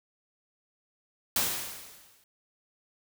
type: noise with exponential decay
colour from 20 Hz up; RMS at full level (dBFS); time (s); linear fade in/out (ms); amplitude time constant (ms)
white; -25; 1.36-2.24; 2; 190
effects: none